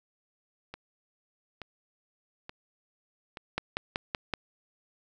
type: two click trains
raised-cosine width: 0.3 ms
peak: -24 / -13 dBFS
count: 4 / 5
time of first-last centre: 0.74-3.372 / 3.58-4.338 s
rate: 1.14 / 5.28 Hz
effects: none